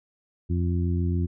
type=harmonic tone; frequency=87.31 Hz; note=F2; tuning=in tune; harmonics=1 / 2 / 3 / 4; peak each=-23 / -29 / -33 / -35 dBFS; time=0.49-1.27 s; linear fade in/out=20 ms; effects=none